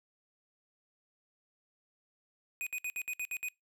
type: tone bursts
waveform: square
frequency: 2489 Hz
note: D#7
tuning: in tune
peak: -35 dBFS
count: 8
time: 2.61-3.485 s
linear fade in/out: 0 ms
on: 56 ms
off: 61 ms
effects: noise-tail reverb RT60 0.2 s tail -25 dB re dry